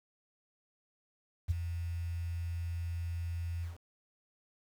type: tone with ADSR envelope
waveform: sine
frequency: 85 Hz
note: F2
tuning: 46 cents flat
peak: -24 dBFS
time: 1.48-3.78 s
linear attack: 27 ms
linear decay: 17 ms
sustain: -10 dB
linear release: 150 ms
effects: 9-bit